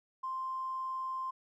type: tone with tanh clipping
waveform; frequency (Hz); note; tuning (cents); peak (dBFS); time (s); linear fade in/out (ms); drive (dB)
triangle; 1046.5; C6; 0; -34; 0.23-1.31; 10; 2
effects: none